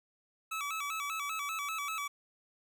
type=tone with vibrato; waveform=25% pulse; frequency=1220 Hz; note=D#6; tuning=34 cents flat; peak=-31 dBFS; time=0.51-2.08 s; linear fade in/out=10 ms; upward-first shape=square; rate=5.1 Hz; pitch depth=110 cents each way; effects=none